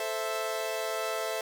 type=chord; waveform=sawtooth; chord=A minor; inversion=none; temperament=equal; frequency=440 / 523.3 / 659.3 Hz; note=A4 / C5 / E5; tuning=0 / 0 / 0 cents; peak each=-32 / -33 / -29 dBFS; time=0-1.41 s; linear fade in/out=2 ms; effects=none